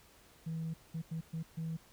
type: tone bursts at uneven times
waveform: sine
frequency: 162.2 Hz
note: E3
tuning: 28 cents flat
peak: -34 dBFS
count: 5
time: 0.46-0.74 / 0.94-1.02 / 1.11-1.21 / 1.33-1.43 / 1.57-1.77 s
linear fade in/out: 10 ms
effects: tanh soft clip ceiling -33 dBFS + pink hiss -62 dBFS RMS until 1.92 s